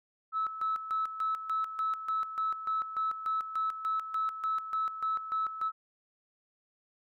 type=tone with tremolo; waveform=sine; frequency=1302 Hz; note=E6; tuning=22 cents flat; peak=-27 dBFS; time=0.32-5.72 s; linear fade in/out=50 ms; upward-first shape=square; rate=3.4 Hz; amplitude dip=70%; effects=tanh soft clip ceiling -23 dBFS